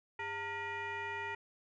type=tone with frequency modulation; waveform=sine; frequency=1410 Hz; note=F6; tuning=16 cents sharp; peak=-36 dBFS; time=0.19-1.35 s; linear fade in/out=5 ms; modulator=502 Hz; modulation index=1.9; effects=tanh soft clip ceiling -33 dBFS